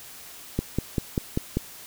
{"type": "click train", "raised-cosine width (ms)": 3, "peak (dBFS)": -10, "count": 6, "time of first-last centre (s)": [0.59, 1.57], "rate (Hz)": 5.1, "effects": ["white hiss -44 dBFS RMS until 1.86 s"]}